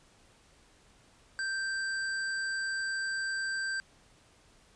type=tone; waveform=square; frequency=1568 Hz; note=G6; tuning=in tune; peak=-32 dBFS; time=1.39-3.8 s; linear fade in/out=0 ms; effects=pink hiss -62 dBFS RMS until 4.75 s + resampled to 22050 Hz